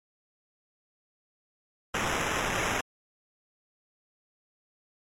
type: noise with sample-and-hold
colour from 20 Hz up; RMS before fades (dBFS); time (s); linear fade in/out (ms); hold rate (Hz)
violet; -29; 1.94-2.81; 5; 4410
effects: low-pass 10000 Hz 12 dB/octave + MP3 64 kbps